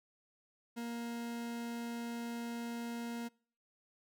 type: tone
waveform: 40% pulse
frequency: 234.7 Hz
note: A#3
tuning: 12 cents sharp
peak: -38 dBFS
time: 0.76-3.29 s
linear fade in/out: 20 ms
effects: noise-tail reverb RT60 0.5 s tail -26 dB re dry